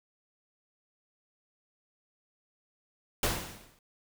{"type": "noise with exponential decay", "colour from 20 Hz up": "pink", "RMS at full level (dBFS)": -26, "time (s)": [3.23, 3.79], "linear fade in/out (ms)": 2, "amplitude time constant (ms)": 120, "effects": []}